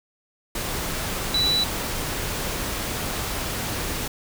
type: tone in noise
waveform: sine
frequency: 3951 Hz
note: B7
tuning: in tune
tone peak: -19 dBFS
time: 1.34-1.64 s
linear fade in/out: 5 ms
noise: pink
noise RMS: -28 dBFS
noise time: 0.55-4.08 s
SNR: +6 dB
effects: none